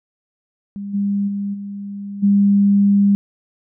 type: tone with level steps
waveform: sine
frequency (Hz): 200.8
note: G3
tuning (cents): +42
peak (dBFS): -25 / -16 / -20 / -26 / -10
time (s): 0.76-3.15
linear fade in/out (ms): 0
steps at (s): 0.93 / 1.27 / 1.53 / 2.22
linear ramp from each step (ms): 20
effects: none